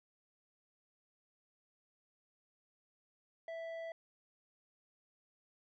square tone with low-pass filter, 659.3 Hz, E5, in tune, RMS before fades -44 dBFS, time 3.48-3.92 s, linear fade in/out 2 ms, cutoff 1900 Hz, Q 1, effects none

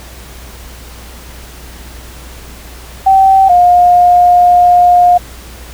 sine tone pair in turn, 772 / 710.9 Hz, G5 / F5, -27 / +31 cents, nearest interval minor second, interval 142 cents, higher first, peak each -3 dBFS, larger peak neither, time 3.06-3.49 / 3.49-5.18 s, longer second, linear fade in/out 10 ms, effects added 60 Hz sine -31 dBFS peak until 5.73 s + pink hiss -34 dBFS RMS until 5.73 s

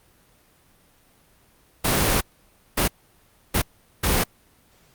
pink noise bursts at uneven times, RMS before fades -20 dBFS, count 4, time 1.84-2.21 / 2.77-2.88 / 3.54-3.62 / 4.03-4.24 s, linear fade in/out 10 ms, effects pink hiss -58 dBFS RMS until 4.94 s + Opus 32 kbps

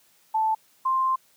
sine tone pair in turn, 878 / 1049.3 Hz, A5 / C6, -4 / +5 cents, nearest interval minor third, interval 309 cents, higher second, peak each -20 dBFS, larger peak neither, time 0.34-0.55 / 0.85-1.16 s, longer second, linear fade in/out 10 ms, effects white hiss -61 dBFS RMS until 1.36 s + high-pass 100 Hz 12 dB/octave

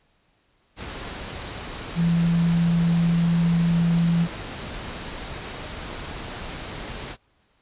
sine tone in noise, 169.1 Hz, E3, 44 cents sharp, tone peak -17 dBFS, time 1.95-4.28 s, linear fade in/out 50 ms, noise pink, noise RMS -34 dBFS, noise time 0.76-7.17 s, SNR +14 dB, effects pink hiss -65 dBFS RMS until 7.61 s + resampled to 8000 Hz

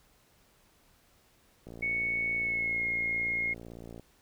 click train, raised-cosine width 2 ms, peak -32 dBFS, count 135, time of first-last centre 1.67-3.996 s, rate 57.6 Hz
sine tone with pitch glide, 2217 to 2149 Hz, C#7 to C7, 0 to +46 cents, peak -28 dBFS, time 1.82-3.54 s, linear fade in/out 10 ms, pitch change -54 cents, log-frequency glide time 2.36-2.84 s
effects pink hiss -65 dBFS RMS until 4.21 s

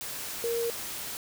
sine tone in noise, 466.2 Hz, A#4, in tune, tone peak -27 dBFS, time 0.44-0.7 s, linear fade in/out 0 ms, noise white, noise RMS -37 dBFS, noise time 0.01-1.17 s, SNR +7 dB, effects none

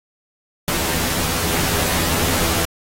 pink noise with comb filter, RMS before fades -20 dBFS, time 0.68-2.65 s, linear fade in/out 0 ms, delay 12 ms, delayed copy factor +1, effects AAC 48 kbps

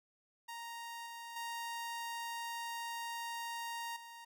sawtooth tone with level steps, 932.3 Hz, A#5, in tune, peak -40 / -42 / -36 / -46 dBFS, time 0.48-4.25 s, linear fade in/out 10 ms, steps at 1.06 / 1.36 / 3.96 s, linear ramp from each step 5 ms, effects none

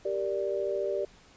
sine chord, G minor, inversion none, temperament equal, 392 / 466.2 / 587.3 Hz, G4 / Bb4 / D5, 0 / 0 / 0 cents, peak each -31 / -35 / -31 dBFS, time 0.05-1.05 s, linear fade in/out 5 ms, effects pink hiss -57 dBFS RMS until 1.36 s + resampled to 16000 Hz

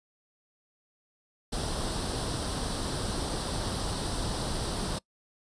pink noise with comb filter, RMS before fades -32 dBFS, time 1.52-4.99 s, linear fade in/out 10 ms, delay 0.22 ms, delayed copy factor +0.65, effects noise-tail reverb RT60 0.1 s tail -23 dB re dry + resampled to 22050 Hz

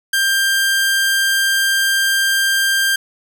sawtooth tone, 1588 Hz, G6, 22 cents sharp, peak -10 dBFS, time 0.13-2.96 s, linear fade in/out 5 ms, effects none

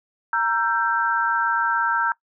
sine chord, E diminished, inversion second, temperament equal with one note detuned, 932.3 / 1341.6 / 1568 Hz, Bb5 / E6 / G6, 0 / +30 / 0 cents, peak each -23 dBFS, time 0.33-2.12 s, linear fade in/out 2 ms, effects noise-tail reverb RT60 0.1 s tail -20 dB re dry

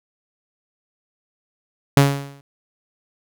sawtooth tone with exponential decay, 140 Hz, C#3, 18 cents sharp, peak -4 dBFS, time 1.97-2.41 s, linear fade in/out 2 ms, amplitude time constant 95 ms, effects none

